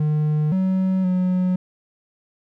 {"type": "tone with pitch steps", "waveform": "triangle", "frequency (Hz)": [151.8, 188.1, 183], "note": ["D#3", "F#3", "F#3"], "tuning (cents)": [-42, 29, -19], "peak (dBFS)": -15, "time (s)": [0, 1.56], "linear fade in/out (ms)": 5, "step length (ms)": 520, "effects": []}